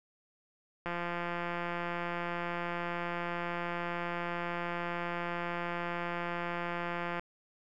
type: click train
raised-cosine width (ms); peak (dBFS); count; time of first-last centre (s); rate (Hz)
0.5; -21; 1097; 0.86-7.195; 173
effects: none